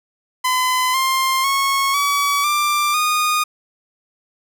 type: tone with pitch steps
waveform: sawtooth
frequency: 1016 / 1055.5 / 1096.5 / 1139.1 / 1183.4 / 1229.4 Hz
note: B5 / C6 / C#6 / C#6 / D6 / D#6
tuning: +49 / +15 / -19 / +47 / +13 / -21 cents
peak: -12 dBFS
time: 0.44-3.44 s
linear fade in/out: 10 ms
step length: 500 ms
effects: none